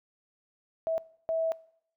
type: tone bursts at uneven times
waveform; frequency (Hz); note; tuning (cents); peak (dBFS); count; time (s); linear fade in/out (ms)
sine; 651; E5; -22; -26; 2; 0.87-0.98 / 1.29-1.52; 0
effects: noise-tail reverb RT60 0.7 s tail -22 dB re dry